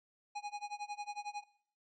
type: tone with tremolo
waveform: square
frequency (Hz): 826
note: G#5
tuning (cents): -10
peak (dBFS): -38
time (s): 0.35-1.44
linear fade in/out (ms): 10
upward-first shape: sine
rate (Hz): 11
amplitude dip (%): 100
effects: noise-tail reverb RT60 0.6 s tail -20 dB re dry + resampled to 16000 Hz